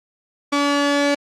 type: tone pair together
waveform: sawtooth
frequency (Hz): 285.8 / 572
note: D4 / D5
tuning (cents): -47 / -46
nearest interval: octave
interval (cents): 1201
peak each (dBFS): -14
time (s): 0.52-1.15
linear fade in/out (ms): 10
effects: low-pass 6000 Hz 12 dB/octave + Opus 48 kbps